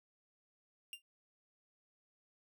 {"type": "tone with exponential decay", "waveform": "45% pulse", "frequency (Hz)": 2794, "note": "F7", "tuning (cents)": 0, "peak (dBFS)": -40, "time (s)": [0.93, 1.02], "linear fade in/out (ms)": 1, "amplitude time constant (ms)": 18, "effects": []}